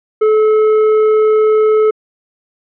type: tone with tanh clipping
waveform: sine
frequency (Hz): 431.8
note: A4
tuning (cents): -33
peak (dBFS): -9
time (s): 0.21-1.91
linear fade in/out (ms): 10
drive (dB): 9
effects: low-pass 2000 Hz 12 dB/octave